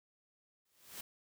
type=noise with exponential growth; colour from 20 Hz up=white; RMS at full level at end=-43 dBFS; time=0.65-1.01 s; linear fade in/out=5 ms; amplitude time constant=77 ms; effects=none